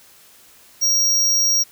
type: tone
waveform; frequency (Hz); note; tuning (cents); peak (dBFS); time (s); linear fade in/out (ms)
square; 5640; F8; +16; -15; 0.81-1.64; 20
effects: white hiss -49 dBFS RMS until 1.71 s

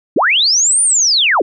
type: linear two-way sweep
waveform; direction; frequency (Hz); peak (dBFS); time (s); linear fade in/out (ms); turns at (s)
sine; up then down; 185 to 9380 to 260.9; -9; 0.16-1.42; 5; 0.82
effects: none

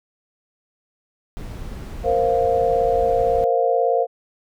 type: noise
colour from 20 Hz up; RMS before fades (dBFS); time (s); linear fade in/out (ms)
brown; -32; 1.37-3.44; 0
type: chord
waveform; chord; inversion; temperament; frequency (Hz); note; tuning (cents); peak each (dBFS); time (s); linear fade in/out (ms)
sine; Bb suspended second; none; just; 466.2 / 524.4 / 699.2; Bb4 / C5 / F5; 0 / +4 / +2; -20; 2.03-4.07; 50
effects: none

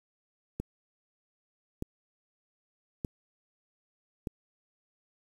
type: click train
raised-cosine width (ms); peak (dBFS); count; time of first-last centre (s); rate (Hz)
3; -20; 4; 0.6-4.272; 0.817
effects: 8-bit

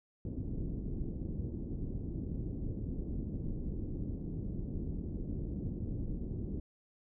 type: low-pass noise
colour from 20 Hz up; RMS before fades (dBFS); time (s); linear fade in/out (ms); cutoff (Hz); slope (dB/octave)
pink; -38; 0.25-6.6; 2; 340; 24
effects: none

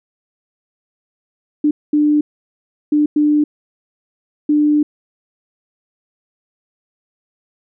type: tone bursts at uneven times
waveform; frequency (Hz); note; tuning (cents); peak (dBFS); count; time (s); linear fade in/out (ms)
sine; 297.9; D4; +25; -10; 5; 1.64-1.71 / 1.93-2.21 / 2.92-3.06 / 3.16-3.44 / 4.49-4.83; 5
effects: none

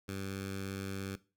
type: tone with notch filter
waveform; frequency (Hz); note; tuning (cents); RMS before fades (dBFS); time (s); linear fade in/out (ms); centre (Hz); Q
10% pulse; 97.2; G2; -14; -40; 0.08-1.16; 10; 670; 1.2
effects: noise-tail reverb RT60 0.3 s tail -17 dB re dry

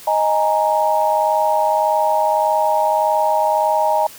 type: chord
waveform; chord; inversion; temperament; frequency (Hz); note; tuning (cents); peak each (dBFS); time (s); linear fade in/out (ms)
sine; D# suspended fourth; none; equal; 622.3 / 830.6 / 932.3; D#5 / G#5 / A#5; 0 / 0 / 0; -18; 0.07-4.07; 5
effects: white hiss -39 dBFS RMS until 4.18 s

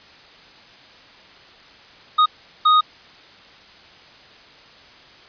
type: tone bursts at uneven times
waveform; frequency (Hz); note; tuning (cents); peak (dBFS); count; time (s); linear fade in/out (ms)
square; 1244.5; D#6; 0; -12; 2; 2.18-2.26 / 2.65-2.81; 10
effects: white hiss -46 dBFS RMS until 5.28 s + resampled to 11025 Hz

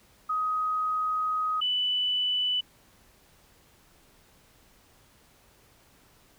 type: tone pair in turn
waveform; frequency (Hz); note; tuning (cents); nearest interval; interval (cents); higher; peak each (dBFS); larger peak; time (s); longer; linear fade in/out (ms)
sine; 1257 / 2984; D#6 / F#7; +17 / +14; octave + minor third; 1497; second; -25 / -24; second; 0.29-1.61 / 1.61-2.61; first; 10
effects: pink hiss -60 dBFS RMS until 6.38 s

